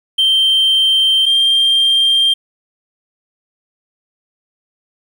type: tone pair in turn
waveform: triangle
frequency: 3136 / 3182 Hz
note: G7 / G7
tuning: 0 / +25 cents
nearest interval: unison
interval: 25 cents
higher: second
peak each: -7 dBFS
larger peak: neither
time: 0.18-1.26 / 1.26-2.34 s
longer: neither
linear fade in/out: 10 ms
effects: tanh soft clip ceiling -4 dBFS + 8-bit